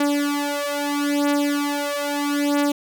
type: beating tone pair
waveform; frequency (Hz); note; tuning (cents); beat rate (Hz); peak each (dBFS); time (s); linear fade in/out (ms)
sawtooth; 287.9 / 288.67; D4 / D4; -34 / -30; 0.77; -19; 0-2.72; 5
effects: none